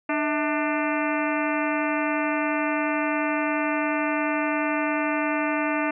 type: harmonic tone with a mistuned harmonic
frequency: 298.1 Hz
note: D4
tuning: 26 cents sharp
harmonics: 1 / 2 / 3 / 4 / 5 / 6 / 7 / 8 / 9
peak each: -26 / -29 / -31 / -32 / -33 / -34 / -34 / -35 / -36 dBFS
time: 0.09-5.91 s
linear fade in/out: 5 ms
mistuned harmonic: 2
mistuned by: +130 cents
effects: none